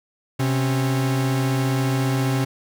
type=tone pair together; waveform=45% pulse; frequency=129.8 / 274.3 Hz; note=C3 / C#4; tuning=-13 / -18 cents; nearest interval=octave + minor second; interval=1295 cents; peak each=-20 / -25 dBFS; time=0.39-2.45 s; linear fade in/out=10 ms; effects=none